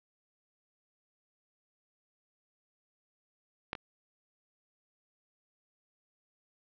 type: clicks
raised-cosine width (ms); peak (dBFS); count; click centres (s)
0.3; -17 / -24; 2; 3.731 / 3.752
effects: low-pass 5000 Hz 12 dB/octave